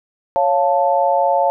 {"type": "chord", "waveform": "sine", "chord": "Db augmented", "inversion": "none", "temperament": "equal", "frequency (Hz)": [554.4, 698.5, 880], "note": ["Db5", "F5", "A5"], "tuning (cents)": [0, 0, 0], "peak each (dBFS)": -17, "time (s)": [0.36, 1.5], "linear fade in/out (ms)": 0, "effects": []}